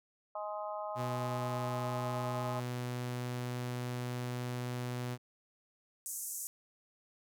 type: harmonic tone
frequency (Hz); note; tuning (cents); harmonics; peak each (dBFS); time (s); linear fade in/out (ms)
209; G#3; +11; 3 / 4 / 5 / 6; -40 / -42 / -44 / -46; 0.35-2.6; 5
type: tone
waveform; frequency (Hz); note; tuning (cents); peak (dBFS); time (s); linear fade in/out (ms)
sawtooth; 123.47; B2; 0; -32; 0.95-5.18; 50
type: band-pass noise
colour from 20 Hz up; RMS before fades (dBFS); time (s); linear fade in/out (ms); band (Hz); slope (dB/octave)
pink; -41; 6.06-6.47; 0; 6400 to 14000; 48
effects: none